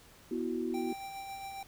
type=chord; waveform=sine; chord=B suspended fourth; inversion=none; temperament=equal with one note detuned; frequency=245.4 / 329.6 / 370 Hz; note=B3 / E4 / F#4; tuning=-11 / 0 / 0 cents; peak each=-36 dBFS; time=0.31-0.93 s; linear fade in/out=5 ms
type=tone with tremolo; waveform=square; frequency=784 Hz; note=G5; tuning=in tune; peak=-40 dBFS; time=0.74-1.63 s; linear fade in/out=2 ms; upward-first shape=sine; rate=7.3 Hz; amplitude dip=30%
effects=pink hiss -58 dBFS RMS until 1.67 s